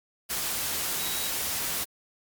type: tone in noise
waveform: sine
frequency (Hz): 3848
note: B7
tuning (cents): -46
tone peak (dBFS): -37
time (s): 0.98-1.3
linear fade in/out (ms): 20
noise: white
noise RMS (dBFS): -30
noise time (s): 0.29-1.85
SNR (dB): -10
effects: Opus 48 kbps